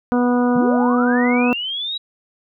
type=harmonic tone; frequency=245.2 Hz; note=B3; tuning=12 cents flat; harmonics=1 / 2 / 3 / 4 / 5 / 6; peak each=-15 / -21 / -25 / -27 / -29 / -31 dBFS; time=0.12-1.53 s; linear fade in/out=0 ms
type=linear sweep; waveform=sine; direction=up; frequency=125.8 to 3899 Hz; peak=-22 dBFS; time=0.55-1.98 s; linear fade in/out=10 ms
effects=none